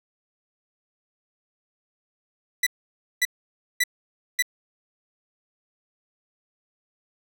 sawtooth tone bursts, 1975.5 Hz, B6, in tune, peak -15 dBFS, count 4, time 2.63-4.424 s, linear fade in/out 5 ms, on 36 ms, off 550 ms, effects none

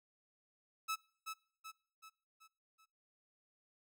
sawtooth tone with echo, 1300 Hz, E6, 24 cents flat, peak -32 dBFS, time 0.88-0.96 s, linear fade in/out 20 ms, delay 380 ms, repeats 5, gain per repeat -6 dB, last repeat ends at 2.86 s, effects noise-tail reverb RT60 0.6 s tail -24 dB re dry

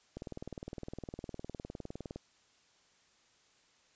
click train, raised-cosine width 2 ms, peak -28 dBFS, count 40, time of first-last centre 0.17-2.16 s, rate 19.6 Hz, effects white hiss -68 dBFS RMS until 3.95 s + resampled to 16000 Hz

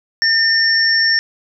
sine tone pair together, 1808 / 5452 Hz, A6 / F8, +47 / -43 cents, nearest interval octave + perfect fifth, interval 1910 cents, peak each -14 dBFS, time 0.22-1.19 s, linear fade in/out 0 ms, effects none

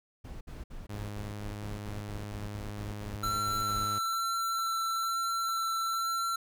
brown noise bursts, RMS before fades -42 dBFS, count 16, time 0.24-3.86 s, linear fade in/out 10 ms, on 170 ms, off 60 ms
sawtooth tone, 103.83 Hz, G#2, in tune, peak -34 dBFS, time 0.89-3.99 s, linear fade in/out 10 ms
square tone with vibrato, 1345 Hz, E6, 34 cents sharp, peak -30 dBFS, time 3.23-6.36 s, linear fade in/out 5 ms, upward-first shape sine, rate 1.1 Hz, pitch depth 8 cents each way
effects none

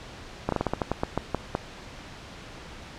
slowing click train, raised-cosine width 1 ms, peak -10 dBFS, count 12, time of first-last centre 0.49-1.551 s, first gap 33 ms, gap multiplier 1.2, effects pink hiss -43 dBFS RMS until 2.98 s + low-pass 5000 Hz 12 dB/octave

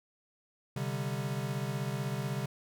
square chord, C suspended second, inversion none, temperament equal, 130.81 / 146.83 / 196 Hz, C3 / D3 / G3, 0 / 0 / 0 cents, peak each -36 / -38 / -40 dBFS, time 0.76-2.46 s, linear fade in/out 5 ms, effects none

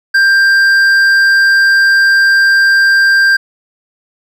sine tone with hard clipping, 1585 Hz, G6, 19 cents sharp, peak -7 dBFS, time 0.14-3.37 s, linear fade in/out 10 ms, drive 6 dB, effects none

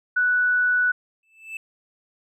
sine tone, 1480 Hz, F#6, in tune, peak -17 dBFS, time 0.16-0.92 s, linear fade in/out 10 ms
triangle tone with exponential growth, 2637 Hz, E7, in tune, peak -26 dBFS, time 1.23-1.57 s, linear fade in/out 2 ms, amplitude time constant 73 ms
effects none

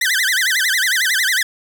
sawtooth tone with vibrato, 1760 Hz, A6, in tune, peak -11 dBFS, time 0.01-1.43 s, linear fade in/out 5 ms, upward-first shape sine, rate 11 Hz, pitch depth 270 cents each way, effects none

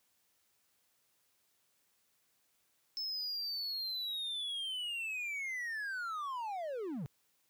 triangle linear sweep, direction down, 5274 to 121.2 Hz, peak -35 dBFS, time 2.97-7.06 s, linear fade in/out 0 ms, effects white hiss -75 dBFS RMS until 7.49 s + high-pass 60 Hz 12 dB/octave

